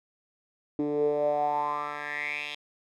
10% pulse tone with band-pass filter sweep, 147.1 Hz, D3, 3 cents sharp, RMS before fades -29 dBFS, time 0.79-2.55 s, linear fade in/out 2 ms, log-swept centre 320 to 3100 Hz, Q 6.7, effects none

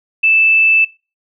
sine tone, 2637 Hz, E7, in tune, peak -8 dBFS, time 0.23-0.85 s, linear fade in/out 10 ms, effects noise-tail reverb RT60 0.3 s tail -21 dB re dry

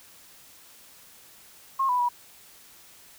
sine tone with pitch steps, 1076 / 990 / 971 Hz, C6 / B5 / B5, +48 / +4 / -30 cents, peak -21 dBFS, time 1.79-2.09 s, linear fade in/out 10 ms, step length 100 ms, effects white hiss -52 dBFS RMS until 3.18 s

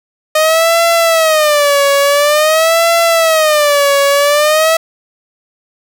sawtooth tone with vibrato, 615 Hz, D#5, 20 cents flat, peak -4 dBFS, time 0.35-4.77 s, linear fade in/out 5 ms, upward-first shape sine, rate 0.48 Hz, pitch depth 160 cents each way, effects none

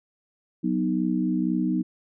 sine chord, B major, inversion second, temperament equal, 185 / 246.9 / 311.1 Hz, F#3 / B3 / D#4, 0 / 0 / 0 cents, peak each -26 dBFS, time 0.63-1.83 s, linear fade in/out 20 ms, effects none

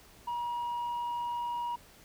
sine tone, 956 Hz, A#5, 43 cents sharp, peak -29 dBFS, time 0.27-1.76 s, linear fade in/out 10 ms, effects tanh soft clip ceiling -31 dBFS + pink hiss -57 dBFS RMS until 2.04 s

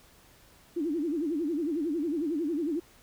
sine tone with vibrato, 314 Hz, D#4, 16 cents sharp, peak -27 dBFS, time 0.76-2.8 s, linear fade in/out 10 ms, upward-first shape sine, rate 11 Hz, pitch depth 190 cents each way, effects pink hiss -58 dBFS RMS until 3.02 s

